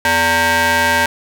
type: ring-modulated tone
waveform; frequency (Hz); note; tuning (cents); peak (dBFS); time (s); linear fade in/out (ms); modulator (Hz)
sawtooth; 334.3; E4; +24; -5; 0.05-1.06; 2; 1250
effects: none